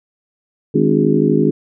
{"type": "harmonic tone with a mistuned harmonic", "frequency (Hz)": 51.91, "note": "G#1", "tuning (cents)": 0, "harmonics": [3, 4, 5, 6, 7, 8], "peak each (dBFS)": [-18, -18, -18, -18, -18, -18], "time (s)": [0.74, 1.51], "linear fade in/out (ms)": 10, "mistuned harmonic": 6, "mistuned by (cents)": -72, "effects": []}